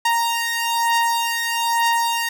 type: beating tone pair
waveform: sawtooth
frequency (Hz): 930 / 931.1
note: A#5 / A#5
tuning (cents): -4 / -2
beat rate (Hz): 1.1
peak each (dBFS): -16 / -19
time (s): 0.05-2.29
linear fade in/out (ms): 5
effects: none